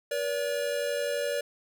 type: tone pair together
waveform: square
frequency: 481.3 / 573 Hz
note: B4 / D5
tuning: -45 / -43 cents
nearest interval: minor third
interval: 302 cents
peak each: -33 / -30 dBFS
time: 0.11-1.41 s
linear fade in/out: 5 ms
effects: none